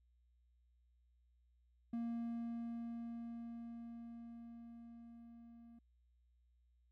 triangle tone with level ramp, 233.1 Hz, A#3, in tune, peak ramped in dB -36 to -55 dBFS, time 1.93-5.79 s, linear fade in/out 5 ms, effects added 60 Hz sine -70 dBFS peak until 6.91 s

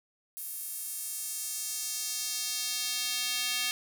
square tone with high-pass filter sweep, 246.9 Hz, B3, in tune, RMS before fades -34 dBFS, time 0.37-3.71 s, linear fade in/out 0 ms, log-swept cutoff 12000 to 2900 Hz, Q 1.2, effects none

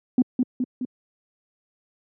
sine tone with echo, 251.7 Hz, B3, 33 cents sharp, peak -12 dBFS, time 0.18-0.22 s, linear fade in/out 2 ms, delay 210 ms, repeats 3, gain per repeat -4 dB, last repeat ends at 0.85 s, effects tanh soft clip ceiling -9 dBFS + high-pass 150 Hz 12 dB/octave

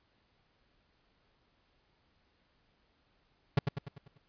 45% pulse tone with echo, 140.3 Hz, C#3, 21 cents sharp, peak -21 dBFS, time 3.57-3.59 s, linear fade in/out 5 ms, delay 98 ms, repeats 6, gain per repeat -6 dB, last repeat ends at 4.178 s, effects pink hiss -72 dBFS RMS until 4.28 s + resampled to 11025 Hz

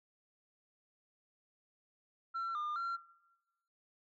sine tone with pitch steps, 1353 / 1206 / 1370 Hz, E6 / D6 / F6, +45 / +46 / -34 cents, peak -33 dBFS, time 2.34-2.97 s, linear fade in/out 20 ms, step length 210 ms, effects noise-tail reverb RT60 1.0 s tail -20 dB re dry + tanh soft clip ceiling -34 dBFS

